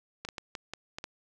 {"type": "clicks", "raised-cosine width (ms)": 0.2, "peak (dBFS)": -20, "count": 7, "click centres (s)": [0.25, 0.288, 0.382, 0.552, 0.736, 0.985, 1.041], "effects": []}